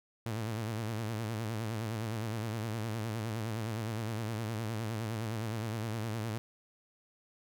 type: tone with vibrato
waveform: sawtooth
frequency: 111.2 Hz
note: A2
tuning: 19 cents sharp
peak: -30 dBFS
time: 0.26-6.38 s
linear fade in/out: 0 ms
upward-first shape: sine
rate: 9.7 Hz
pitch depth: 95 cents each way
effects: none